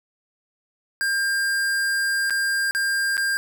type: tone with dropouts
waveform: square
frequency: 1600 Hz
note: G6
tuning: 35 cents sharp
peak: -21 dBFS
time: 1.01-3.37 s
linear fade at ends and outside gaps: 0 ms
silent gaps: 2.298-2.306 / 2.71-2.749 / 3.169-3.178 s
effects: none